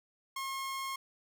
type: tone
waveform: sawtooth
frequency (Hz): 1077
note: C6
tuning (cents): +50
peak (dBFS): -32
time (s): 0.36-0.96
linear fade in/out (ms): 5
effects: none